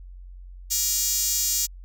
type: tone with high-pass filter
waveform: 5% pulse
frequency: 475.1 Hz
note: A#4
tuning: 33 cents sharp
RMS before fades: -24 dBFS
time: 0.7-1.67 s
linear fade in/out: 20 ms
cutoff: 7600 Hz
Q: 2.3
effects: added 45 Hz sine -39 dBFS peak until 1.84 s